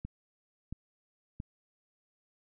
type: click train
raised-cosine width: 5 ms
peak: -26 dBFS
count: 3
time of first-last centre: 0.05-1.401 s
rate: 1.48 Hz
effects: none